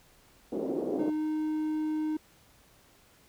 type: band-pass noise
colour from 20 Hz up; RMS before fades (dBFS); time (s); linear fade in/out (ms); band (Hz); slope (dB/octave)
pink; -32; 0.52-1.1; 5; 260 to 520; 24
type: tone with pitch glide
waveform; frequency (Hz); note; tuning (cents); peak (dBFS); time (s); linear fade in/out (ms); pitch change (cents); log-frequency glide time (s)
triangle; 306.7 to 309.2; D#4 to D#4; -25 to -11; -26; 0.99-2.17; 5; +14; 1.11-1.24
effects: pink hiss -61 dBFS RMS until 3.28 s